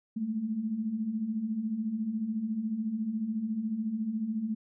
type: beating tone pair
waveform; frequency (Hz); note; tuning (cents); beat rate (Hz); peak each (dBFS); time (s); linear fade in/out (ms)
sine; 207.7 / 221.7; G#3 / A3; 0 / +13; 14; -37 / -30; 0.16-4.55; 10
effects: none